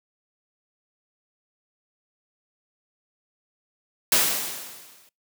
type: noise with exponential decay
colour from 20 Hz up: white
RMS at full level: -17 dBFS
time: 4.12-5.09 s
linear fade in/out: 2 ms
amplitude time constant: 210 ms
effects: noise-tail reverb RT60 0.2 s tail -24 dB re dry + high-pass 150 Hz 12 dB/octave